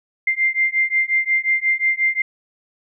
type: beating tone pair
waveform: sine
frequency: 2093 / 2098.6 Hz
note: C7 / C7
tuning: 0 / +5 cents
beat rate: 5.6 Hz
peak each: -19 dBFS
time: 0.27-2.22 s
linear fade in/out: 5 ms
effects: none